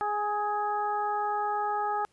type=harmonic tone with a mistuned harmonic; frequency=415.3 Hz; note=G#4; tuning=in tune; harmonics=1 / 2 / 3 / 4; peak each=-36 / -28 / -33 / -41 dBFS; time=0.01-2.05 s; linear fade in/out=0 ms; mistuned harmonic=3; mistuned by=+18 cents; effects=pink hiss -68 dBFS RMS until 2.12 s + resampled to 24000 Hz